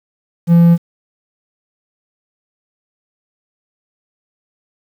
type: tone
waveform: triangle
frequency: 170 Hz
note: F3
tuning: 46 cents flat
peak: -3 dBFS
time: 0.47-0.78 s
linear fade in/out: 50 ms
effects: 7-bit